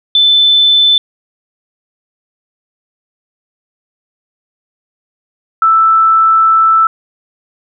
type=tone pair in turn; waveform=sine; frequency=3520 / 1321.2 Hz; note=A7 / E6; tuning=0 / +4 cents; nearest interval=octave + perfect fourth; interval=1696 cents; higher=first; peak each=-5 dBFS; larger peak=neither; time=0.15-0.98 / 5.62-6.87 s; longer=second; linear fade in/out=2 ms; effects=none